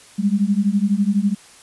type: beating tone pair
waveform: sine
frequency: 196 / 208 Hz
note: G3 / G#3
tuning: 0 / +3 cents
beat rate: 12 Hz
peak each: -18 dBFS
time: 0.18-1.35 s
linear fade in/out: 20 ms
effects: white hiss -46 dBFS RMS until 1.62 s + resampled to 24000 Hz